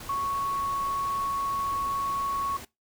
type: tone in noise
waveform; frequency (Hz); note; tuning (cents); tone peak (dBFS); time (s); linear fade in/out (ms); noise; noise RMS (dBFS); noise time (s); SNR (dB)
sine; 1108.7; C#6; 0; -26; 0.09-2.57; 5; pink; -42; 0-2.65; +13
effects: noise-tail reverb RT60 0.2 s tail -20 dB re dry